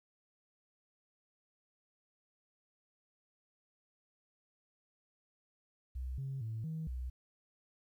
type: tone with pitch steps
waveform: sine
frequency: 64.1 / 135.2 / 111.3 / 159.6 / 63 Hz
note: C2 / C#3 / A2 / D#3 / B1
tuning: -35 / -43 / +20 / +44 / +35 cents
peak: -36 dBFS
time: 5.95-7.1 s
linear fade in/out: 10 ms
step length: 230 ms
effects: tanh soft clip ceiling -33 dBFS + 12-bit